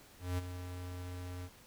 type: tone with ADSR envelope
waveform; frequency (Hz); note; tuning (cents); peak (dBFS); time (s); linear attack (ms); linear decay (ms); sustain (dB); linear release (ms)
square; 90; F#2; -47; -32; 0.19-1.5; 190; 23; -10; 52
effects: pink hiss -59 dBFS RMS until 1.66 s